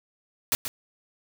white noise with echo, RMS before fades -23 dBFS, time 0.52-0.55 s, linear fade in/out 0 ms, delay 130 ms, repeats 1, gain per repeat -9 dB, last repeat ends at 0.68 s, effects none

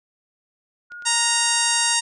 sine tone with pitch glide, 1434 to 1443.1 Hz, F6 to F#6, +45 to -44 cents, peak -34 dBFS, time 0.9-1.95 s, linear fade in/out 20 ms, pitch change +11 cents, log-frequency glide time 1.05-1.67 s
click train, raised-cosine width 0.2 ms, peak -30 dBFS, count 11, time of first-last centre 0.92-1.949 s, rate 9.72 Hz
harmonic tone, 932.3 Hz, A#5, in tune, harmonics 1 / 2 / 3 / 4 / 5 / 6 / 7 / 8 / 9 / 10, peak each -27 / -27 / -27 / -27 / -27 / -27 / -27 / -27 / -27 / -27 dBFS, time 1.05-2.01 s, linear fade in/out 20 ms
effects none

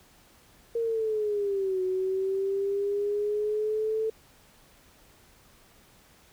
sine linear two-way sweep, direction down then up, 466.2 to 370 to 442.6 Hz, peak -25 dBFS, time 0.75-4.1 s, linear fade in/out 5 ms, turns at 1.82 s, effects pink hiss -58 dBFS RMS until 6.32 s

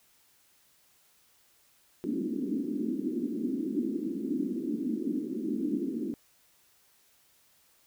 pink band-pass noise, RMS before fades -32 dBFS, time 2.04-6.14 s, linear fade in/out 0 ms, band 220 to 340 Hz, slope 48 dB/octave, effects white hiss -65 dBFS RMS until 7.86 s

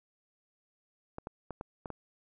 clicks, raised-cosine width 1 ms, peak -25 dBFS, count 6, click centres 1.184 / 1.271 / 1.507 / 1.611 / 1.858 / 1.903 s, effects none

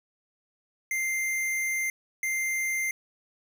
square tone bursts at uneven times, 2093 Hz, C7, in tune, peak -27 dBFS, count 2, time 0.91-1.9 / 2.23-2.91 s, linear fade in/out 2 ms, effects 11-bit

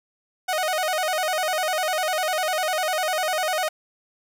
sawtooth tone with vibrato, 678 Hz, E5, 49 cents sharp, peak -18 dBFS, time 0.48-3.69 s, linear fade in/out 10 ms, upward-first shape square, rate 10 Hz, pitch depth 150 cents each way, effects none

